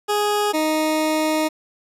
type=tone pair in turn; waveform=20% pulse; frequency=415.3 / 311.1 Hz; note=G#4 / D#4; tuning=0 / 0 cents; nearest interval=perfect fourth; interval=500 cents; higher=first; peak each=-13 dBFS; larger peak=neither; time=0.08-0.53 / 0.53-1.49 s; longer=second; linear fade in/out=20 ms; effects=resampled to 32000 Hz + 8-bit